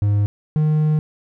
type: tone pair in turn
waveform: triangle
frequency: 102.7 / 153.48 Hz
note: G#2 / D#3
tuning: -19 / -23 cents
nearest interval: perfect fifth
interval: 696 cents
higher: second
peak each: -12 dBFS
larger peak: neither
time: 0.02-0.26 / 0.56-0.99 s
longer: second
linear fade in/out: 0 ms
effects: none